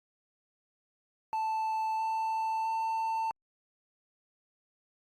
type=tone with pitch steps; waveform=triangle; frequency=880 / 887.1 / 894.3 Hz; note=A5 / A5 / A5; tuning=0 / +14 / +28 cents; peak=-27 dBFS; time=1.33-3.31 s; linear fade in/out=0 ms; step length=660 ms; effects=Opus 48 kbps